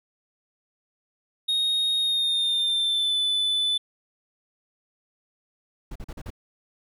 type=tone with pitch glide; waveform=triangle; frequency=3729 to 3499 Hz; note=A#7 to A7; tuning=0 to -10 cents; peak=-20 dBFS; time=1.48-3.78 s; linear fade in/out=10 ms; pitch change=-110 cents; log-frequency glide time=1.99-3.18 s
type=noise bursts; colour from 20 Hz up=brown; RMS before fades=-35 dBFS; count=5; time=5.91-6.304 s; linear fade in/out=5 ms; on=46 ms; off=41 ms
effects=none